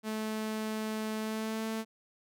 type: tone with pitch glide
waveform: sawtooth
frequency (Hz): 217.4 to 221.7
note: A3 to A3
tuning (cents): -21 to +13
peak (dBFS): -29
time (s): 0.03-1.85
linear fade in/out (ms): 50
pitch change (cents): +34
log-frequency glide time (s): 1.19-1.66
effects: none